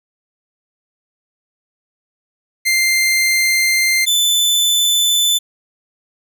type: tone pair in turn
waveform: sawtooth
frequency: 2093 / 3513 Hz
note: C7 / A7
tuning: 0 / -3 cents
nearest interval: major sixth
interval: 897 cents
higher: second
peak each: -9 dBFS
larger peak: neither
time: 2.65-4.06 / 4.06-5.39 s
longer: first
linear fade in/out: 20 ms
effects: none